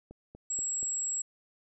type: click train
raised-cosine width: 2 ms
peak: -34 dBFS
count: 4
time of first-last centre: 0.11-0.829 s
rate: 4.17 Hz
type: tone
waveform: sine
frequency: 7670 Hz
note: A#8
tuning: 48 cents sharp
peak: -30 dBFS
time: 0.5-1.22 s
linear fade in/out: 5 ms
effects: none